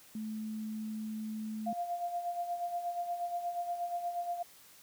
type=tone; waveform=sine; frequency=217.1 Hz; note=A3; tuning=23 cents flat; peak=-36 dBFS; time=0.15-1.73 s; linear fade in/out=2 ms
type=tone with tremolo; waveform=sine; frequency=698.5 Hz; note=F5; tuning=in tune; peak=-31 dBFS; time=1.66-4.43 s; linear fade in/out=10 ms; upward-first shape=sine; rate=8.4 Hz; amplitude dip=60%
effects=white hiss -58 dBFS RMS until 4.82 s + high-pass 60 Hz 12 dB/octave